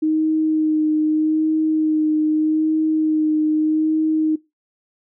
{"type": "tone with vibrato", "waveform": "sine", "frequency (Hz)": 311.1, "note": "D#4", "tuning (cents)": 0, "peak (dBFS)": -15, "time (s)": [0.02, 4.36], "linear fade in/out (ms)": 10, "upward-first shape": "sine", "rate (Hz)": 0.81, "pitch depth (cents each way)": 17, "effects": ["noise-tail reverb RT60 0.2 s tail -19 dB re dry"]}